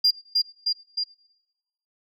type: tone with echo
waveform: sine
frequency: 4800 Hz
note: D8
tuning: 37 cents sharp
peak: -13 dBFS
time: 0.04-0.11 s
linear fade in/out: 10 ms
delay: 310 ms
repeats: 3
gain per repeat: -3 dB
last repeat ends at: 1.04 s
effects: noise-tail reverb RT60 1.0 s tail -23 dB re dry + tanh soft clip ceiling -13 dBFS